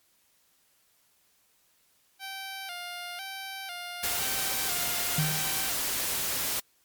10% pulse tone with vibrato, 740 Hz, F#5, in tune, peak -28 dBFS, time 2.19-5.75 s, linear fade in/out 50 ms, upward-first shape square, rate 1 Hz, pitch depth 82 cents each way
white noise, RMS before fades -30 dBFS, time 4.03-6.6 s, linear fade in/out 5 ms
sine tone with exponential decay, 154.3 Hz, D#3, 14 cents flat, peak -22 dBFS, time 5.18-5.69 s, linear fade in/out 5 ms, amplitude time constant 110 ms
effects white hiss -67 dBFS RMS until 6.84 s + MP3 96 kbps

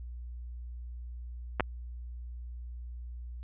clicks, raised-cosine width 0.5 ms, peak -12 dBFS, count 2, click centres 1.598 / 1.606 s, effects added 60 Hz sine -39 dBFS peak until 3.43 s + resampled to 8000 Hz

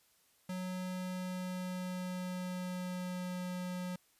square tone with pitch glide, 183.7 to 180.96 Hz, F#3 to F#3, -12 to -38 cents, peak -38 dBFS, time 0.49-3.96 s, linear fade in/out 5 ms, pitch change -26 cents, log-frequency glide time 0.87-3.43 s, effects white hiss -70 dBFS RMS until 4.19 s + resampled to 32000 Hz

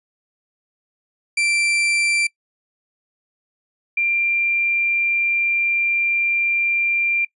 40% pulse / sine tone pair in turn, 2350 / 2377 Hz, D7 / D7, +1 / +20 cents, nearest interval unison, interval 19 cents, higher second, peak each -16 dBFS, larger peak neither, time 1.37-2.27 / 3.97-7.25 s, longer second, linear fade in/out 5 ms, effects noise-tail reverb RT60 0.1 s tail -23 dB re dry + resampled to 24000 Hz

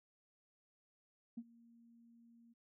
sine tone with ADSR envelope, 233.1 Hz, A#3, in tune, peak -40 dBFS, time 1.37-2.54 s, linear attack 9 ms, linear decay 49 ms, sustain -22 dB, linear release 21 ms, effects tanh soft clip ceiling -36 dBFS

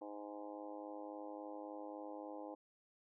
harmonic tone with a mistuned harmonic, 103.6 Hz, G#2, 4 cents flat, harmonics 3 / 4 / 5 / 6 / 7 / 8 / 9 / 10, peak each -50 / -59 / -51 / -55 / -59 / -53 / -61 / -62 dBFS, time 0.01-2.55 s, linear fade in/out 10 ms, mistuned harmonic 9, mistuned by -22 cents, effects none

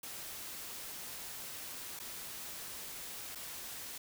white noise with dropouts, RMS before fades -45 dBFS, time 0.03-3.98 s, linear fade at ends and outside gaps 5 ms, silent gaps 1.992-1.998 / 3.35-3.355 s, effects none

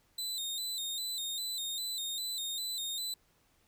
sawtooth tone with vibrato, 3844 Hz, B7, 48 cents flat, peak -32 dBFS, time 0.18-3.14 s, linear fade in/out 5 ms, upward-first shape square, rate 2.5 Hz, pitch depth 70 cents each way, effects pink hiss -70 dBFS RMS until 3.67 s

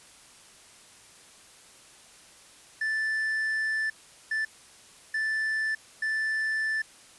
triangle tone bursts at uneven times, 1760 Hz, A6, in tune, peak -24 dBFS, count 4, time 2.81-3.9 / 4.31-4.45 / 5.14-5.75 / 6.02-6.82 s, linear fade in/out 5 ms, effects white hiss -53 dBFS RMS until 7.18 s + resampled to 24000 Hz

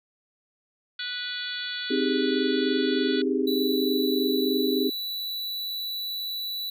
harmonic tone, 491.4 Hz, B4, 9 cents flat, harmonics 3 / 4 / 5 / 6 / 7 / 8 / 9, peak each -35 / -43 / -43 / -43 / -34 / -38 / -38 dBFS, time 0.99-3.22 s, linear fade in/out 5 ms
sine chord, Ab major seventh, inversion first, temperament equal, 261.6 / 311.1 / 392 / 415.3 Hz, C4 / Eb4 / G4 / Ab4, 0 / 0 / 0 / 0 cents, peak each -26 / -29 / -27 / -29 dBFS, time 1.9-4.9 s, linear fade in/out 10 ms
square tone, 3951 Hz, B7, in tune, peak -30 dBFS, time 3.47-6.7 s, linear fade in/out 5 ms
effects none

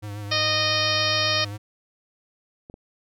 square tone with vibrato, 103.3 Hz, G#2, 9 cents flat, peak -32 dBFS, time 0.02-1.58 s, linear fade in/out 20 ms, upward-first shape triangle, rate 7.3 Hz, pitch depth 47 cents each way
harmonic tone, 617 Hz, D#5, 15 cents flat, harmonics 1 / 2 / 3 / 4 / 5 / 6 / 7 / 8 / 9, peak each -29 / -29 / -29 / -29 / -29 / -29 / -29 / -29 / -29 dBFS, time 0.31-1.45 s, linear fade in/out 10 ms
clicks, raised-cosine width 2 ms, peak -28 dBFS, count 2, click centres 2.699 / 2.741 s
effects none

